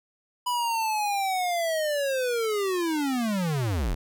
square linear sweep, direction down, 991 to 34.65 Hz, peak -25 dBFS, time 0.46-3.95 s, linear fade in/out 10 ms, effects none

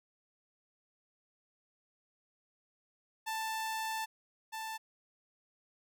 sawtooth tone pair in turn, 884 / 884 Hz, A5 / A5, +8 / +8 cents, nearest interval unison, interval 0 cents, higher neither, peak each -31 / -35 dBFS, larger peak first, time 3.26-4.06 / 4.52-4.78 s, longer first, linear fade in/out 20 ms, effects none

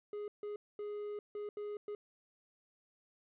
triangle tone bursts at uneven times, 415.3 Hz, G#4, in tune, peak -37 dBFS, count 6, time 0.13-0.28 / 0.43-0.56 / 0.79-1.19 / 1.35-1.49 / 1.57-1.77 / 1.88-1.95 s, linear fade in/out 2 ms, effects resampled to 8000 Hz + 13-bit

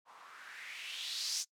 violet noise with low-pass filter sweep, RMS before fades -42 dBFS, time 0.05-1.45 s, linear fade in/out 50 ms, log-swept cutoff 900 to 6100 Hz, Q 3.4, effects noise-tail reverb RT60 0.1 s tail -21 dB re dry

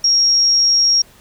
sine tone, 5588 Hz, F8, in tune, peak -10 dBFS, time 0.04-1.02 s, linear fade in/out 5 ms, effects pink hiss -47 dBFS RMS until 1.2 s

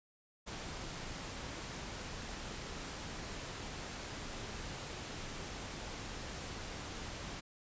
pink noise, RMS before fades -44 dBFS, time 0.46-7.41 s, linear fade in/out 20 ms, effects resampled to 16000 Hz

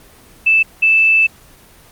sine tone bursts at uneven times, 2637 Hz, E7, in tune, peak -8 dBFS, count 2, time 0.46-0.63 / 0.82-1.27 s, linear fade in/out 10 ms, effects pink hiss -44 dBFS RMS until 1.91 s + Opus 24 kbps

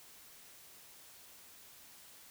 silence, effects white hiss -57 dBFS RMS until 2.3 s

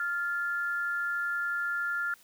sine tone pair together, 1396.9 / 1727.7 Hz, F6 / A6, 0 / -32 cents, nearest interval major third, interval 368 cents, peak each -29 / -36 dBFS, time 0-2.14 s, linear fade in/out 2 ms, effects white hiss -59 dBFS RMS until 2.23 s

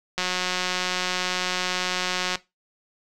click train, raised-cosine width 0.2 ms, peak -8 dBFS, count 397, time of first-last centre 0.18-2.356 s, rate 182 Hz, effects noise-tail reverb RT60 0.2 s tail -17 dB re dry

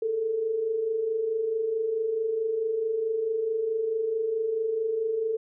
sine tone pair together, 422.5 / 447.1 Hz, G#4 / A4, +30 / +28 cents, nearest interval minor second, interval 98 cents, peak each -34 / -25 dBFS, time 0.02-5.37 s, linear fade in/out 5 ms, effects none

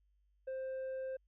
sine tone with tanh clipping, 525 Hz, C5, 6 cents sharp, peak -39 dBFS, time 0.47-1.17 s, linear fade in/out 10 ms, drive 4 dB, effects added 50 Hz sine -70 dBFS peak until 1.27 s

